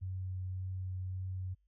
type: tone with vibrato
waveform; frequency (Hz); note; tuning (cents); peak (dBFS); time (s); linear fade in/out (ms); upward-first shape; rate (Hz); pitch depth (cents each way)
sine; 93; F#2; +9; -36; 0.01-1.55; 20; triangle; 1.8; 11
effects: added 50 Hz sine -70 dBFS peak until 1.67 s